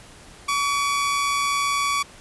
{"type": "tone pair together", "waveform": "sawtooth", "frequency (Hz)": [1134.5, 2404], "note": ["C#6", "D7"], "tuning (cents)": [40, 40], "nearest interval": "octave + minor second", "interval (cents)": 1300, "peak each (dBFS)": [-17, -28], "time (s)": [0.48, 2.03], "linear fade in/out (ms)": 10, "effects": ["pink hiss -46 dBFS RMS until 2.2 s", "resampled to 24000 Hz"]}